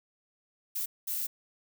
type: noise bursts at uneven times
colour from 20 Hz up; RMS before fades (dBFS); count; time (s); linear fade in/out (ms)
violet; -33; 2; 0.75-0.86 / 1.07-1.27; 10
effects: none